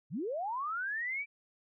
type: linear sweep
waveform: sine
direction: up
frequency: 113 to 2349 Hz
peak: -33 dBFS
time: 0.1-1.26 s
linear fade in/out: 50 ms
effects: none

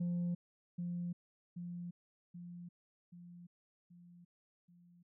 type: tone with echo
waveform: sine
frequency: 174.61 Hz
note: F3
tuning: in tune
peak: -31 dBFS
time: 0-0.35 s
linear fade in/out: 10 ms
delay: 780 ms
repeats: 6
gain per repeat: -5 dB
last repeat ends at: 5.03 s
effects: tanh soft clip ceiling -32 dBFS

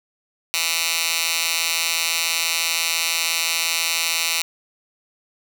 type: tone with high-pass filter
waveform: 10% pulse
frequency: 165.9 Hz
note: E3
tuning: 11 cents sharp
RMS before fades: -22 dBFS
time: 0.54-4.42 s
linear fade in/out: 0 ms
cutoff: 2900 Hz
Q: 1
effects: none

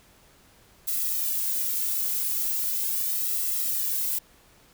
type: noise with flanger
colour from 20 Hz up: violet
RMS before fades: -27 dBFS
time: 0.87-4.19 s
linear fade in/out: 10 ms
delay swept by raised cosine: 1.5 to 2.37 ms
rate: 0.39 Hz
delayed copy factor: +1
effects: pink hiss -57 dBFS RMS until 4.73 s

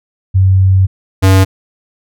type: tone pair in turn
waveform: sine / square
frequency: 94.9 / 95.3 Hz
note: F#2 / G2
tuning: +44 / -48 cents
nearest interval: unison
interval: 8 cents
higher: second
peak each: -5 dBFS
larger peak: neither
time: 0.34-0.87 / 1.22-1.45 s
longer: first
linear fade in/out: 20 ms
effects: none

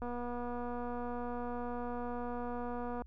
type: click train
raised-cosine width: 1 ms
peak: -28 dBFS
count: 727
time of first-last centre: 0.02-3.02 s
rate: 242 Hz
effects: added 60 Hz sine -50 dBFS peak until 3.06 s

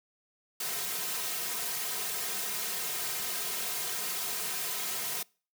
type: noise with comb filter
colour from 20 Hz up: white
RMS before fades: -34 dBFS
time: 0.6-5.23 s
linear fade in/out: 5 ms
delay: 3.5 ms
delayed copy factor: -1
effects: noise-tail reverb RT60 0.4 s tail -26 dB re dry + high-pass 200 Hz 12 dB/octave

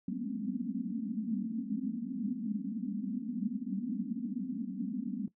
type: band-pass noise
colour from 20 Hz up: pink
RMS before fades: -36 dBFS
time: 0.08-5.28 s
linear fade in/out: 5 ms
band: 190 to 270 Hz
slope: 96 dB/octave
effects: noise-tail reverb RT60 0.1 s tail -17 dB re dry

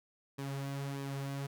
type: tone with flanger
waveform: sawtooth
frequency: 138.59 Hz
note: C#3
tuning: in tune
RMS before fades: -39 dBFS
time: 0.38-1.47 s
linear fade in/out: 10 ms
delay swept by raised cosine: 1.4 to 5 ms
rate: 1.6 Hz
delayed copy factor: -0.55
effects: none

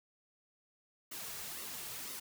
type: noise with flanger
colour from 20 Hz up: white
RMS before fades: -44 dBFS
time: 1.11-2.2 s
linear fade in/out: 10 ms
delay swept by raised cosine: 1.2 to 3.9 ms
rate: 2 Hz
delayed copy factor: -0.6
effects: none

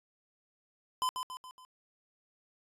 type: tone with echo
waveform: square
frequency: 1019 Hz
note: C6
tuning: 46 cents flat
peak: -29 dBFS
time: 1.02-1.09 s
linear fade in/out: 0 ms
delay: 140 ms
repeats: 4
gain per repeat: -6 dB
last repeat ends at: 1.65 s
effects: resampled to 32000 Hz

